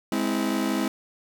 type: chord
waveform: 40% pulse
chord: Ab augmented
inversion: none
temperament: just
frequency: 207.7 / 259.6 / 324.5 Hz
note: Ab3 / C4 / E4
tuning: 0 / -13 / -27 cents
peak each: -27 dBFS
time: 0.12-0.88 s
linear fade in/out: 2 ms
effects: none